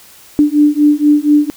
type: beating tone pair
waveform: sine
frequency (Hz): 293.7 / 297.9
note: D4 / D4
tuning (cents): 0 / +25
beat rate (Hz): 4.2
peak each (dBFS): -10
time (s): 0.39-1.5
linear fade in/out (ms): 0
effects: white hiss -41 dBFS RMS until 1.56 s